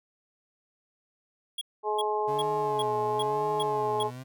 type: tone bursts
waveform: square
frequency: 3322 Hz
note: G#7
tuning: in tune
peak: -31 dBFS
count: 7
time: 1.58-4.031 s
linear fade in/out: 5 ms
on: 33 ms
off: 370 ms
type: harmonic tone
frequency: 211.9 Hz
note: G#3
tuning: 35 cents sharp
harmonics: 2 / 3 / 4 / 5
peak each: -29 / -37 / -29 / -34 dBFS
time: 1.83-4.11 s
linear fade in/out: 50 ms
type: tone with vibrato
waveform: 30% pulse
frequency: 136.1 Hz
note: C#3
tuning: 31 cents flat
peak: -36 dBFS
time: 2.27-4.24 s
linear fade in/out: 20 ms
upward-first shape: sine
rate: 1 Hz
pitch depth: 200 cents each way
effects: none